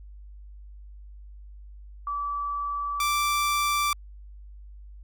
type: tone pair in turn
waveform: sine / sawtooth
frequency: 1154 / 1171.5 Hz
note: D6 / D6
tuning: -31 / -5 cents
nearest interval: unison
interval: 26 cents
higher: second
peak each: -27 / -19 dBFS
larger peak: second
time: 2.07-3 / 3-3.93 s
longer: neither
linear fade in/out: 2 ms
effects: added 50 Hz sine -42 dBFS peak until 5.03 s